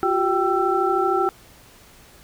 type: tone cluster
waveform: sine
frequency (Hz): 352.9 / 385.9 / 779 / 1334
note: F4 / G4 / G5 / E6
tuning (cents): +18 / -27 / -11 / +20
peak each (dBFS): -23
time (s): 0.03-1.29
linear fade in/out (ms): 0
effects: pink hiss -49 dBFS RMS until 2.23 s